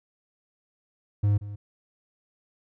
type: tone with echo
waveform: triangle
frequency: 102.6 Hz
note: G#2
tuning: 21 cents flat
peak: -17 dBFS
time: 1.23-1.38 s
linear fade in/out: 10 ms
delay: 180 ms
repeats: 1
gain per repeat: -15 dB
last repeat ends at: 1.56 s
effects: none